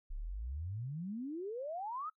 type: exponential sweep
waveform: sine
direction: up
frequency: 30.87 to 1318.5 Hz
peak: -38 dBFS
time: 0.1-2.1 s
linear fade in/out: 10 ms
effects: noise-tail reverb RT60 0.1 s tail -22 dB re dry